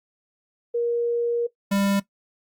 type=tone pair in turn; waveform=sine / square; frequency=472.7 / 198.75 Hz; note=A#4 / G3; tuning=+24 / +24 cents; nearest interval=octave + minor third; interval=1500 cents; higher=first; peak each=-20 dBFS; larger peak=neither; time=0.74-1.47 / 1.71-2 s; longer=first; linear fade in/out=10 ms; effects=noise-tail reverb RT60 0.1 s tail -17 dB re dry + Opus 48 kbps